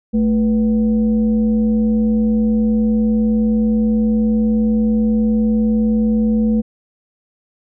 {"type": "tone with frequency modulation", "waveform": "sine", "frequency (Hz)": 220.2, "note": "A3", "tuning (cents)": 2, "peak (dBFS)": -12, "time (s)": [0.13, 6.62], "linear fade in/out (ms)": 20, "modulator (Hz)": 270, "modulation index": 0.45, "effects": []}